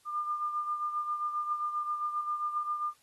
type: beating tone pair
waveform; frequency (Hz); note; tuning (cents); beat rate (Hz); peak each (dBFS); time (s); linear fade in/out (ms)
sine; 1202 / 1209.5; D6 / D#6; +40 / -49; 7.5; -31 / -39; 0.05-2.94; 50
effects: white hiss -66 dBFS RMS until 3.02 s + AAC 32 kbps